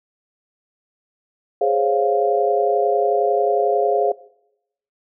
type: chord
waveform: sine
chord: Db major seventh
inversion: second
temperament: equal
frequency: 415.3 / 523.3 / 554.4 / 698.5 Hz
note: Ab4 / C5 / Db5 / F5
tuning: 0 / 0 / 0 / 0 cents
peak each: -19 / -23 / -23 / -19 dBFS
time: 1.61-4.12 s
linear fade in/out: 5 ms
effects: noise-tail reverb RT60 0.8 s tail -20 dB re dry